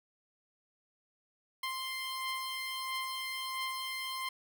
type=beating tone pair; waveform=15% pulse; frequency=1046.5 / 1048 Hz; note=C6 / C6; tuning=0 / +2 cents; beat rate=1.5 Hz; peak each=-37 / -30 dBFS; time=1.63-4.29 s; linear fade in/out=5 ms; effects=none